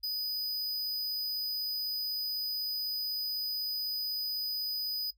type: tone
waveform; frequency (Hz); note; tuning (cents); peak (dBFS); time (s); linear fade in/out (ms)
square; 4978; D#8; 0; -32; 0.03-5.11; 10
effects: noise-tail reverb RT60 0.1 s tail -21 dB re dry + added 50 Hz sine -66 dBFS peak until 5.17 s